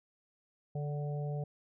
harmonic tone with a mistuned harmonic, 145.8 Hz, D3, 12 cents flat, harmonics 1 / 3 / 4 / 5, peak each -34 / -44 / -46 / -48 dBFS, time 0.75-1.44 s, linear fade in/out 5 ms, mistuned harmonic 5, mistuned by +31 cents, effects none

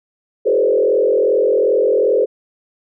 sine tone with frequency modulation, 466.2 Hz, A#4, in tune, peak -11 dBFS, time 0.45-2.26 s, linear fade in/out 20 ms, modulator 42.6 Hz, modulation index 1.8, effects none

